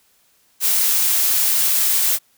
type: noise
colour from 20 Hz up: blue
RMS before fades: -17 dBFS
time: 0.6-2.19 s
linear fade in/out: 50 ms
effects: white hiss -59 dBFS RMS until 2.37 s